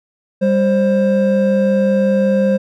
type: tone pair together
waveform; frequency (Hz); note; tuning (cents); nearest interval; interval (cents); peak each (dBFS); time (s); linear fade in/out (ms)
triangle; 198 / 528.6; G3 / C5; +18 / +18; octave + perfect fourth; 1700; -12; 0.41-2.58; 20
effects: none